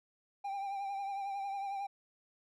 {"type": "tone with vibrato", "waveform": "triangle", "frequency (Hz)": 792, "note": "G5", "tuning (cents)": 18, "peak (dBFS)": -34, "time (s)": [0.44, 1.87], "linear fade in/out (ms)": 10, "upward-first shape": "triangle", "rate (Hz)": 11, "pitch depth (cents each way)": 44, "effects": []}